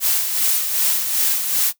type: noise with tremolo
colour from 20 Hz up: blue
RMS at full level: -17 dBFS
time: 0-1.73 s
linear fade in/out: 50 ms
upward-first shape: sine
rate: 2.6 Hz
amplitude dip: 50%
effects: noise-tail reverb RT60 0.1 s tail -18 dB re dry